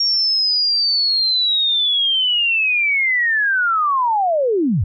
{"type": "linear sweep", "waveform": "sine", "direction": "down", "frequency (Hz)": [5570, 73.42], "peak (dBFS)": -14, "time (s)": [0, 4.84], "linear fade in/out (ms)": 5, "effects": []}